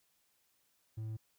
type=tone with hard clipping; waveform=sine; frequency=110 Hz; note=A2; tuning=in tune; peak=-39 dBFS; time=0.97-1.17 s; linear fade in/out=10 ms; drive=3 dB; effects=white hiss -75 dBFS RMS until 1.38 s